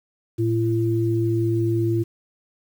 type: tone pair together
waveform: sine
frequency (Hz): 113.2 / 339.2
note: A2 / E4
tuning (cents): +50 / +50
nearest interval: octave + perfect fifth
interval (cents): 1900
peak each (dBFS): -21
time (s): 0.38-2.04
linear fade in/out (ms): 20
effects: 8-bit